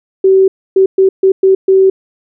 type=tone bursts at uneven times; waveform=sine; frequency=382.6 Hz; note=G4; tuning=42 cents flat; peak=-4 dBFS; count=6; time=0.24-0.48 / 0.76-0.86 / 0.98-1.09 / 1.23-1.32 / 1.43-1.55 / 1.68-1.9 s; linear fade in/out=5 ms; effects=none